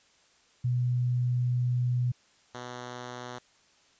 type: tone pair in turn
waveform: sine / 5% pulse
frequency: 123.47 / 123.47 Hz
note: B2 / B2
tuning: 0 / 0 cents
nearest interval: unison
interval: 0 cents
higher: neither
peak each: -24 / -27 dBFS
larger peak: first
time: 0.64-2.12 / 2.54-3.39 s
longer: first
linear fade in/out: 10 ms
effects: white hiss -63 dBFS RMS until 3.99 s + resampled to 16000 Hz